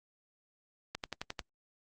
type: click train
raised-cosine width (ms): 0.2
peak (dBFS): -19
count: 6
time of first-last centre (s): 0.95-1.392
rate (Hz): 11.3
effects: Opus 48 kbps